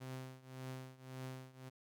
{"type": "tone with tremolo", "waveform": "sawtooth", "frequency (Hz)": 130, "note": "C3", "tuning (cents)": -11, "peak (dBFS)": -39, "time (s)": [0, 1.7], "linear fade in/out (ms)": 20, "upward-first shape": "triangle", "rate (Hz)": 1.8, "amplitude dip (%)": 90, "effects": []}